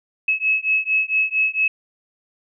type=beating tone pair; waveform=sine; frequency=2578 / 2582.4 Hz; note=E7 / E7; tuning=-39 / -36 cents; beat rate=4.4 Hz; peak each=-20 dBFS; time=0.28-1.68 s; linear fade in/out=5 ms; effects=none